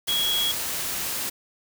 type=tone in noise; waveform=sine; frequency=3322 Hz; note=G#7; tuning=in tune; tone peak=-22 dBFS; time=0.08-0.52 s; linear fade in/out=10 ms; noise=white; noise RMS=-29 dBFS; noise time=0.07-1.3 s; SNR=+4 dB; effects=none